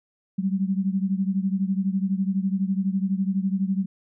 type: beating tone pair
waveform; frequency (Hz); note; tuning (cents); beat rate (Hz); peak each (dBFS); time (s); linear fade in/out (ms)
sine; 189.1 / 201.1; F#3 / G3; +38 / +44; 12; -23 / -26; 0.38-3.86; 10
effects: none